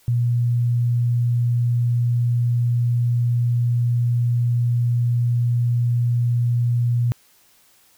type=tone; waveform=sine; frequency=120 Hz; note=B2; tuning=49 cents flat; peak=-16 dBFS; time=0.08-7.12 s; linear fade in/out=0 ms; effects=white hiss -56 dBFS RMS until 7.97 s